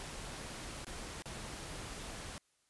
pink noise with dropouts, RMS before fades -45 dBFS, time 0-2.38 s, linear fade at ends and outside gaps 0 ms, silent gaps 0.846-0.868 / 1.222-1.257 s, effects white hiss -75 dBFS RMS until 2.69 s + resampled to 24000 Hz

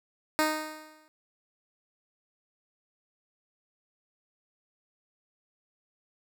10% pulse tone with exponential decay, 309.4 Hz, D#4, 10 cents flat, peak -13 dBFS, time 0.39-1.08 s, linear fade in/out 0 ms, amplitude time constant 150 ms, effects none

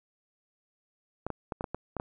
clicks, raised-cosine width 1 ms, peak -19 dBFS, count 8, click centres 1.266 / 1.303 / 1.522 / 1.609 / 1.642 / 1.746 / 1.967 / 1.999 s, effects none

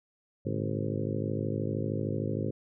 harmonic tone with a mistuned harmonic, 53.1 Hz, G#1, 39 cents sharp, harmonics 2 / 3 / 4 / 5 / 6 / 7 / 8 / 9 / 10, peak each -34 / -36 / -37 / -38 / -39 / -39 / -40 / -41 / -41 dBFS, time 0.45-2.51 s, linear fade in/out 10 ms, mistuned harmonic 3, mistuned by -130 cents, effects none

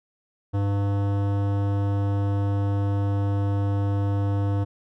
sine tone with hard clipping, 100.1 Hz, G2, 37 cents sharp, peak -23 dBFS, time 0.53-4.65 s, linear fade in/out 20 ms, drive 17 dB, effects none

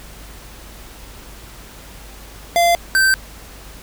square tone pair in turn, 689 / 1553.5 Hz, F5 / G6, -24 / -16 cents, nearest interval octave + major second, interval 1408 cents, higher second, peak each -12 dBFS, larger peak neither, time 2.56-2.75 / 2.95-3.14 s, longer neither, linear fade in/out 0 ms, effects added 50 Hz sine -39 dBFS peak until 3.82 s + pink hiss -40 dBFS RMS until 3.82 s

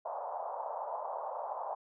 white band-pass noise, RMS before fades -39 dBFS, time 0.05-1.75 s, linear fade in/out 10 ms, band 560 to 1000 Hz, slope 48 dB/octave, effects none

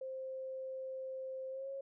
sine tone with pitch glide, 525 to 545.1 Hz, C5 to C#5, +6 to -29 cents, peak -40 dBFS, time 0.01-1.81 s, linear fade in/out 5 ms, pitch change +65 cents, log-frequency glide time 1.5-1.69 s, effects none

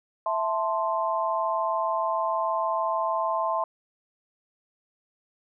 sine chord, A minor, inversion second, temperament equal, 659.3 / 880 / 1046.5 Hz, E5 / A5 / C6, 0 / 0 / 0 cents, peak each -28 / -29 / -27 dBFS, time 0.26-3.64 s, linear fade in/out 2 ms, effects none

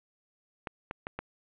clicks, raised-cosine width 0.5 ms, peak -20 dBFS, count 4, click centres 0.672 / 0.911 / 1.069 / 1.19 s, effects resampled to 8000 Hz + 9-bit

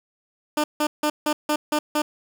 15% pulse tone bursts, 300.4 Hz, D4, 39 cents sharp, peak -13 dBFS, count 7, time 0.57-2.02 s, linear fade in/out 5 ms, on 70 ms, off 160 ms, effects none

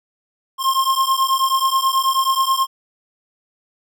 square beating tone pair, 1060 / 1069.3 Hz, C6 / C6, +22 / +37 cents, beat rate 9.3 Hz, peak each -19 dBFS, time 0.58-2.67 s, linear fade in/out 50 ms, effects none

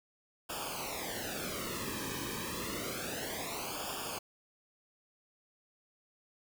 pink noise with flanger, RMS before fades -39 dBFS, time 0.49-4.19 s, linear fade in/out 10 ms, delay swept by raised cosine 0.49 to 1.45 ms, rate 0.29 Hz, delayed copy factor -0.9, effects none

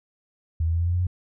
sine tone with pitch steps, 80.8 / 82.35 / 83.94 / 85.56 / 87.2 / 88.88 / 90.59 Hz, E2 / E2 / E2 / F2 / F2 / F2 / F#2, -34 / -1 / +32 / -35 / -2 / +31 / -36 cents, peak -20 dBFS, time 0.6-1.069 s, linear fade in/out 5 ms, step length 67 ms, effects none

